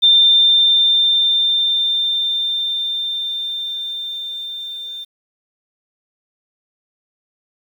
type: tone with level ramp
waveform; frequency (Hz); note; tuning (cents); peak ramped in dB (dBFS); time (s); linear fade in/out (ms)
sine; 3589; A7; +34; -7 to -27; 0.02-5.05; 20
effects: 8-bit